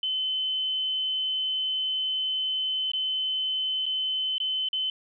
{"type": "tone with dropouts", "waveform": "sine", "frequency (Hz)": 3050, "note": "G7", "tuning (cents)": -48, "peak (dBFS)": -25, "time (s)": [0.03, 4.9], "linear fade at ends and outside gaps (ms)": 2, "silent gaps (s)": [[2.917, 2.934], [3.857, 3.863], [4.382, 4.401], [4.687, 4.73]], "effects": []}